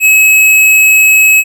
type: tone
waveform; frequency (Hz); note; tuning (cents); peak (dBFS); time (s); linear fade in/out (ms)
square; 2568; E7; -46; -4; 0-1.44; 50
effects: none